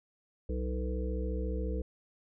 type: harmonic tone with a mistuned harmonic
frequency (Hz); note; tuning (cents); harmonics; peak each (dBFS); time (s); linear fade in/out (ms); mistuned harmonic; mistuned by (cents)
63.2; B1; +41; 1 / 3 / 5 / 7 / 8; -32 / -41 / -42 / -41 / -42; 0.49-1.82; 5; 8; -31
effects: none